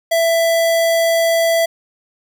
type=tone; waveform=square; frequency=664 Hz; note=E5; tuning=12 cents sharp; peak=-13 dBFS; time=0.11-1.66 s; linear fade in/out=10 ms; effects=none